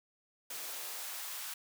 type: noise with high-pass filter sweep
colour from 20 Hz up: white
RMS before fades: -42 dBFS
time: 0.5-1.54 s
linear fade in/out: 5 ms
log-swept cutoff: 360 to 1100 Hz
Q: 1
effects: none